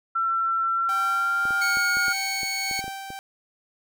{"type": "tone with pitch glide", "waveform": "sine", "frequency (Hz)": [1347, 1427.1], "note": ["E6", "F6"], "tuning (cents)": [37, 37], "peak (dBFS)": -21, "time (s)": [0.15, 2.13], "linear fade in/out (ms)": 10, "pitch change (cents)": 100, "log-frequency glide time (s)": [0.68, 1.92]}
{"type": "tone with tremolo", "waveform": "sawtooth", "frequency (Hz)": 780, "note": "G5", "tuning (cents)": -9, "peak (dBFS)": -27, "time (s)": [0.89, 3.19], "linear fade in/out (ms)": 0, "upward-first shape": "sine", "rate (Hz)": 1.7, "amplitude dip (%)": 40}
{"type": "clicks", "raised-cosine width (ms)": 2, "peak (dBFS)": -26, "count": 11, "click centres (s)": [1.454, 1.507, 1.771, 1.97, 2.082, 2.432, 2.712, 2.792, 2.842, 2.88, 3.104]}
{"type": "tone", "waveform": "20% pulse", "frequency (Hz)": 2217, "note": "C#7", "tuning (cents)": 0, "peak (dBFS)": -21, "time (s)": [1.61, 2.81], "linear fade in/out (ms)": 10}
{"effects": []}